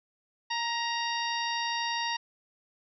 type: harmonic tone with a mistuned harmonic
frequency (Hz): 932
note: A#5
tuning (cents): -1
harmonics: 1 / 2 / 3 / 4 / 5 / 6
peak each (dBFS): -32 / -35 / -37 / -38 / -39 / -40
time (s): 0.5-2.17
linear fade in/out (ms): 10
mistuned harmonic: 2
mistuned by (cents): +24
effects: none